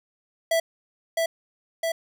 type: tone with echo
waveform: square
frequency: 659.3 Hz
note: E5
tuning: in tune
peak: -20 dBFS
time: 0.51-0.6 s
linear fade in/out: 5 ms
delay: 660 ms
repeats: 2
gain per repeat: -2 dB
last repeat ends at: 1.92 s
effects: none